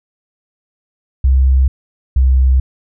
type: tone pair in turn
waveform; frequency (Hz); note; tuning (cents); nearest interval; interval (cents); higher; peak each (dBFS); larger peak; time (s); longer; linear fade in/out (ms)
sine; 65.8 / 64.93; C2 / C2; +10 / -13; unison; 23; first; -7; neither; 1.24-1.68 / 2.16-2.6; neither; 5
effects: none